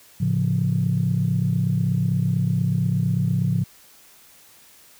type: chord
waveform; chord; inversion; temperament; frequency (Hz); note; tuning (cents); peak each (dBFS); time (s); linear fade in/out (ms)
sine; A augmented; none; equal; 110 / 138.59 / 174.61; A2 / C#3 / E#3; 0 / 0 / 0; -23 / -22 / -22; 0.2-3.64; 10
effects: tanh soft clip ceiling -10 dBFS + white hiss -51 dBFS RMS until 4.99 s